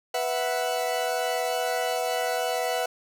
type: chord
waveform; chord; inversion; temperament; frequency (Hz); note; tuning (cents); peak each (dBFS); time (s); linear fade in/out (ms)
40% pulse; B suspended fourth; none; equal; 493.9 / 659.3 / 740; B4 / E5 / F#5; 0 / 0 / 0; -29 / -29 / -28; 0.14-2.86; 5
effects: none